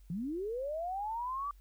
sine linear sweep, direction up, 155.56 to 1174 Hz, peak -34 dBFS, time 0.1-1.51 s, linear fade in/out 2 ms, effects added 47 Hz sine -54 dBFS peak until 1.6 s + white hiss -72 dBFS RMS until 1.6 s

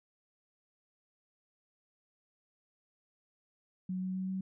sine tone with pitch steps, 185 / 186.39 / 187.8 / 189.21 Hz, F#3 / F#3 / F#3 / F#3, 0 / +13 / +26 / +39 cents, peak -33 dBFS, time 3.89-4.41 s, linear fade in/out 5 ms, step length 130 ms, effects none

